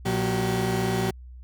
30% pulse tone cluster, 118.6 / 182.1 / 384.2 Hz, A#2 / F#3 / G4, +30 / -27 / -35 cents, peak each -25 dBFS, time 0.05-1.11 s, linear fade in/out 10 ms, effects added 62 Hz sine -40 dBFS peak until 1.43 s

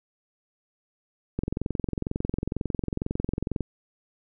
click train, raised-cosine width 3 ms, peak -14 dBFS, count 50, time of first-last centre 1.39-3.607 s, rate 22.1 Hz, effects none

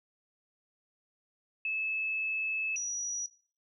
sine tone pair in turn, 2605 / 5824 Hz, E7 / F#8, -21 / -28 cents, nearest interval octave + major second, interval 1393 cents, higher second, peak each -30 / -31 dBFS, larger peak first, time 1.65-2.76 / 2.76-3.26 s, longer first, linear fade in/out 2 ms, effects noise-tail reverb RT60 0.4 s tail -17 dB re dry

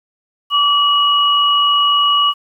sine tone pair together, 1153.6 / 2910 Hz, D6 / F#7, -31 / -29 cents, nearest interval octave + major third, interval 1602 cents, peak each -13 dBFS, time 0.5-2.34 s, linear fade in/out 50 ms, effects 8-bit

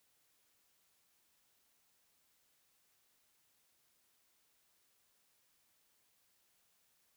silence, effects white hiss -75 dBFS RMS until 7.16 s

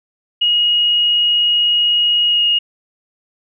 sine tone with pitch glide, 2884 to 2862 Hz, F#7 to F7, -45 to +42 cents, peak -11 dBFS, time 0.41-2.59 s, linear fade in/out 10 ms, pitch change -13 cents, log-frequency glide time 2.28-2.45 s, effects none

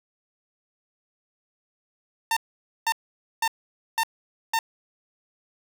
sawtooth tone bursts, 905 Hz, A5, 48 cents sharp, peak -17 dBFS, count 5, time 2.31-4.59 s, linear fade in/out 2 ms, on 56 ms, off 500 ms, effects none

